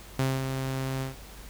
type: tone with ADSR envelope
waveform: sawtooth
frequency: 132.8 Hz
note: C3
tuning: 26 cents sharp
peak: -19 dBFS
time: 0.19-1.16 s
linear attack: 4 ms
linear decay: 220 ms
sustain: -6 dB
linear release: 140 ms
effects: added 50 Hz sine -46 dBFS peak until 1.49 s + pink hiss -48 dBFS RMS until 1.49 s